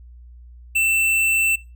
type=tone with hard clipping; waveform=sine; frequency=2674 Hz; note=E7; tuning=24 cents sharp; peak=-17 dBFS; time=0.75-1.56 s; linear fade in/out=10 ms; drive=14 dB; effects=noise-tail reverb RT60 0.3 s tail -23 dB re dry + added 60 Hz sine -40 dBFS peak until 1.75 s